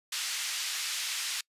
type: band-pass noise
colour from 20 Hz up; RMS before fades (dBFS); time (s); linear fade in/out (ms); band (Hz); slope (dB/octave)
white; -34; 0.12-1.41; 5; 1900 to 6200; 12
effects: noise-tail reverb RT60 0.1 s tail -26 dB re dry + resampled to 32000 Hz